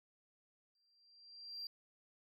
sine tone with exponential growth, 4731 Hz, D8, 12 cents sharp, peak -39 dBFS, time 0.75-1.67 s, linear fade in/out 2 ms, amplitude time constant 200 ms, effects tanh soft clip ceiling -39 dBFS + MP3 96 kbps

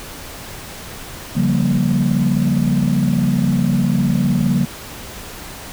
sine chord, G half-diminished seventh, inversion second, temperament just, 141.12 / 176.4 / 196 / 235.2 Hz, Db3 / F3 / G3 / Bb3, +31 / +18 / 0 / +16 cents, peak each -18 dBFS, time 1.35-4.66 s, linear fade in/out 20 ms, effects tanh soft clip ceiling -7 dBFS + pink hiss -33 dBFS RMS until 5.72 s

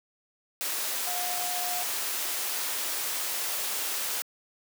sine tone in noise, 716 Hz, F5, 43 cents sharp, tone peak -34 dBFS, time 1.07-1.83 s, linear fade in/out 0 ms, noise white, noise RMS -31 dBFS, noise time 0.61-4.22 s, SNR -6 dB, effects high-pass 400 Hz 12 dB/octave

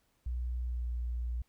sine tone with pitch glide, 61 to 59.81 Hz, B1 to A#1, -21 to +45 cents, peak -32 dBFS, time 0.26-1.42 s, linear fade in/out 5 ms, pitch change -34 cents, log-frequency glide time 0.63-0.87 s, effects pink hiss -74 dBFS RMS until 1.48 s

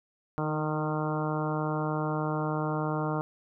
harmonic tone with a mistuned harmonic, 153.4 Hz, D#3, 24 cents flat, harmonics 1 / 2 / 3 / 4 / 5 / 6 / 7 / 8 / 9, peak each -31 / -34 / -36 / -37 / -38 / -39 / -39 / -40 / -41 dBFS, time 0.38-3.21 s, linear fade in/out 0 ms, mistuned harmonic 2, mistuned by +18 cents, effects none

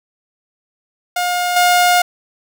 sawtooth tone with level steps, 713 Hz, F5, 36 cents sharp, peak -12 / -6 dBFS, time 1.16-2.02 s, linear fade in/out 5 ms, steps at 1.56 s, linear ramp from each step 5 ms, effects none

